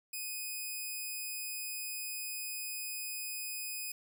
5% pulse tone, 2500 Hz, D#7, 8 cents sharp, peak -28 dBFS, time 0.13-3.92 s, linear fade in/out 5 ms, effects none

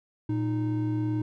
triangle tone pair together, 115.93 / 309.5 Hz, A#2 / D#4, -9 / -9 cents, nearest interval octave + perfect fourth, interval 1700 cents, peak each -26 dBFS, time 0.29-1.22 s, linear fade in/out 5 ms, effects none

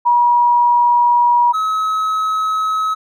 sine / triangle tone pair in turn, 961 / 1282.8 Hz, B5 / E6, -48 / -48 cents, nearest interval perfect fourth, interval 500 cents, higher second, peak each -9 / -13 dBFS, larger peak first, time 0.05-1.53 / 1.53-2.95 s, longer first, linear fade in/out 20 ms, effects none

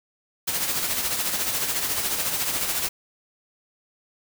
white noise with tremolo, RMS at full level -24 dBFS, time 0.47-2.89 s, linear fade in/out 10 ms, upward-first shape sine, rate 14 Hz, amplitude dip 45%, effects none

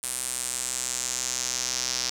square tone with band-pass filter sweep, 63 Hz, B1, 35 cents sharp, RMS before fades -30 dBFS, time 0.03-2.1 s, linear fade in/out 5 ms, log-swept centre 9400 to 5500 Hz, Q 3.3, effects none

